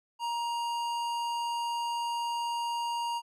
sine tone with tanh clipping, 941 Hz, A#5, 16 cents sharp, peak -32 dBFS, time 0.19-3.22 s, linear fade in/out 50 ms, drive 17 dB, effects none

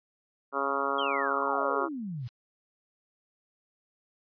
harmonic tone, 138.59 Hz, C#3, in tune, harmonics 2 / 3 / 4 / 5 / 6 / 7 / 8 / 9 / 10, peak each -39 / -35 / -35 / -38 / -39 / -36 / -33 / -33 / -35 dBFS, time 0.52-1.89 s, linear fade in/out 50 ms
sine exponential sweep, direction down, 3339 to 113.7 Hz, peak -33 dBFS, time 0.98-2.28 s, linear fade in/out 10 ms
blue noise with exponential growth, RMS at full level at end -42 dBFS, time 2.16-2.29 s, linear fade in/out 0 ms, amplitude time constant 28 ms
effects resampled to 11025 Hz

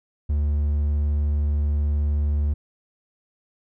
triangle tone, 73.42 Hz, D2, in tune, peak -17 dBFS, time 0.29-2.54 s, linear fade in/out 10 ms, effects none

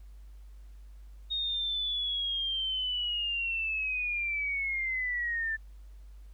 sine linear sweep, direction down, 3729 to 1760 Hz, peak -29 dBFS, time 1.3-5.57 s, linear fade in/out 20 ms, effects added 50 Hz sine -46 dBFS peak until 6.33 s + pink hiss -69 dBFS RMS until 6.33 s

